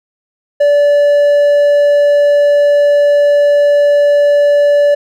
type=tone; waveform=triangle; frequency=579 Hz; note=D5; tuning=25 cents flat; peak=-4 dBFS; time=0.6-4.95 s; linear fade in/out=10 ms; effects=none